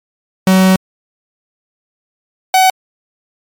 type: tone pair in turn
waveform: 45% pulse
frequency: 188.1 / 752.4 Hz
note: F#3 / F#5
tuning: +29 / +29 cents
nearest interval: 2 octaves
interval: 2400 cents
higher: second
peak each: -6 dBFS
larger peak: neither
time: 0.47-0.76 / 2.54-2.7 s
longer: first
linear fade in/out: 2 ms
effects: MP3 96 kbps